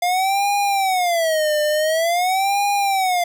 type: tone with vibrato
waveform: square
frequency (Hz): 698.5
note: F5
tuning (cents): 0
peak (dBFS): -17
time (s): 0.02-3.24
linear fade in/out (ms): 5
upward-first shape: sine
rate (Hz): 0.47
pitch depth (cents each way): 260
effects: none

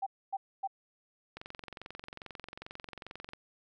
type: tone bursts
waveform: sine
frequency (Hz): 780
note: G5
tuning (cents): -9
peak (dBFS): -31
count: 3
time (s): 0.02-0.675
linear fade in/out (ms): 10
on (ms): 45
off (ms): 260
type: click train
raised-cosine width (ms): 0.3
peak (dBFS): -27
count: 45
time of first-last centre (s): 1.37-3.334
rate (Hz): 22.4
effects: none

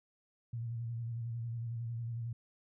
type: tone with vibrato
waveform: sine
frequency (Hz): 116.54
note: A#2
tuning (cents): 0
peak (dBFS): -36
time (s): 0.53-2.33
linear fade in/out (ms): 5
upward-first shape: square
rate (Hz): 11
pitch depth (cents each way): 35
effects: none

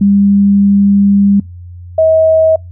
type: tone pair in turn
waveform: sine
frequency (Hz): 200.1 / 639.1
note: G3 / D#5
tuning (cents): +36 / +46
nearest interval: octave + minor sixth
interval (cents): 2010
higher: second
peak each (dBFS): -5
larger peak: neither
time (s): 0.01-1.4 / 1.98-2.56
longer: first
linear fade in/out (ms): 5
effects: noise-tail reverb RT60 0.2 s tail -25 dB re dry + added 88 Hz sine -27 dBFS peak until 2.71 s

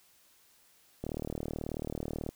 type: click train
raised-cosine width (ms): 2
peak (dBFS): -22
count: 49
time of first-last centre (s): 1.04-2.29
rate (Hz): 38.4
effects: white hiss -64 dBFS RMS until 2.35 s

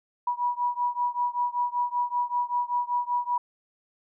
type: beating tone pair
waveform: sine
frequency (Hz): 970 / 975.2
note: B5 / B5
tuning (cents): -31 / -22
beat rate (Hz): 5.2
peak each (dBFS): -27 / -28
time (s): 0.27-3.38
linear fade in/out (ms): 5
effects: none

